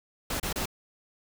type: noise bursts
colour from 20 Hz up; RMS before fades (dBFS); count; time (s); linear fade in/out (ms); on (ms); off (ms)
pink; -31; 3; 0.3-0.657; 5; 99; 30
effects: none